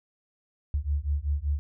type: beating tone pair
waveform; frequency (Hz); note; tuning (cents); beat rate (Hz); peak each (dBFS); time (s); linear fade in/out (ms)
sine; 70 / 75.2; C#2 / D2; +18 / +42; 5.2; -28; 0.74-1.59; 0
effects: none